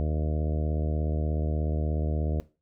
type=harmonic tone; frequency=76.7 Hz; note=D#2; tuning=24 cents flat; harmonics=1 / 2 / 3 / 4 / 5 / 6 / 7 / 8 / 9; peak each=-26 / -32 / -37 / -39 / -41 / -40 / -42 / -42 / -46 dBFS; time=0-2.4 s; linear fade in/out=0 ms; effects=noise-tail reverb RT60 0.3 s tail -18 dB re dry